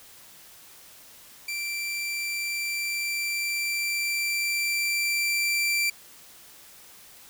sawtooth tone with level ramp, 2349 Hz, D7, in tune, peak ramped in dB -26 to -19 dBFS, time 1.48-5.9 s, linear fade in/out 5 ms, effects white hiss -50 dBFS RMS until 7.29 s

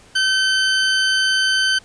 20% pulse tone, 1537 Hz, G6, 35 cents flat, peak -10 dBFS, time 0.15-1.79 s, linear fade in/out 10 ms, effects pink hiss -48 dBFS RMS until 1.84 s + resampled to 22050 Hz

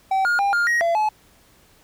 triangle tone with pitch steps, 769 / 1424 / 800 / 1409 / 1887 / 677 / 856 Hz, G5 / F6 / G5 / F6 / A#6 / E5 / A5, -33 / +33 / +35 / +15 / +21 / +46 / -48 cents, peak -15 dBFS, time 0.11-1.09 s, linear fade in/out 5 ms, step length 140 ms, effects pink hiss -55 dBFS RMS until 1.83 s

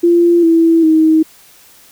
sine tone with pitch steps, 343.7 / 329.9 / 316.6 Hz, F4 / E4 / D#4, -28 / +1 / +30 cents, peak -6 dBFS, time 0.03-1.23 s, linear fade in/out 10 ms, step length 400 ms, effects white hiss -44 dBFS RMS until 1.91 s

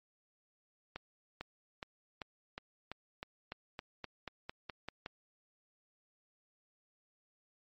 accelerating click train, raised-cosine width 0.3 ms, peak -25 dBFS, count 15, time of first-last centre 0.96-5.061 s, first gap 450 ms, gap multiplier 0.93, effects MP3 32 kbps

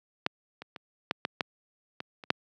clicks, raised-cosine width 0.3 ms, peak -8 / -25 / -24 / -10 / -12 / -11 / -20 / -27 / -6 dBFS, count 9, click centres 0.264 / 0.62 / 0.762 / 1.111 / 1.251 / 1.408 / 2.004 / 2.238 / 2.304 s, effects high-pass 150 Hz 12 dB/octave

